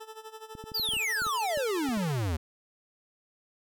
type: tone with tremolo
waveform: 20% pulse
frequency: 439.1 Hz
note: A4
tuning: 4 cents flat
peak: -35 dBFS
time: 0-2.13 s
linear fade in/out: 10 ms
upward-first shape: sine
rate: 12 Hz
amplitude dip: 80%
type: clicks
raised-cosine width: 3 ms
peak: -30 dBFS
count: 12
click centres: 0.552 / 0.64 / 0.718 / 0.797 / 0.889 / 0.936 / 0.967 / 1.219 / 1.266 / 1.574 / 1.889 / 1.973 s
type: exponential sweep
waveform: square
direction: down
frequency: 4978 to 74.8 Hz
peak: -28 dBFS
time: 0.74-2.37 s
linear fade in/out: 10 ms
effects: none